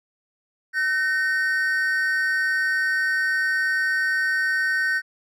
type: tone pair together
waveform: triangle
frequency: 1523.9 / 1843 Hz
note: G6 / A#6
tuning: -49 / -20 cents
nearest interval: minor third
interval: 329 cents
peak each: -20 / -22 dBFS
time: 0.73-5.02 s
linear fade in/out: 50 ms
effects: none